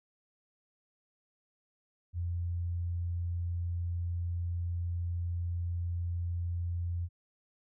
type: tone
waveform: sine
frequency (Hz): 86.6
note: F2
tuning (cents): -14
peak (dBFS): -31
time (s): 2.13-7.09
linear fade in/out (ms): 50
effects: none